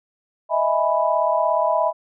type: chord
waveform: sine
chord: E major seventh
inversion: third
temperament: equal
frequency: 622.3 / 659.3 / 830.6 / 987.8 Hz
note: D#5 / E5 / G#5 / B5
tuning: 0 / 0 / 0 / 0 cents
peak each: -22 / -21 / -26 / -21 dBFS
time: 0.49-1.93 s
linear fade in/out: 50 ms
effects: none